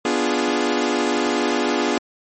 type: chord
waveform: sawtooth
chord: B diminished seventh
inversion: none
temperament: equal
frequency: 246.9 / 293.7 / 349.2 / 415.3 Hz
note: B3 / D4 / F4 / Ab4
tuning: 0 / 0 / 0 / 0 cents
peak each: -20 dBFS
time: 0.05-1.98 s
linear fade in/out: 2 ms
effects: MP3 32 kbps